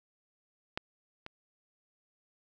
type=clicks; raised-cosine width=0.3 ms; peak=-17 / -26 dBFS; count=2; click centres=0.775 / 1.264 s; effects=none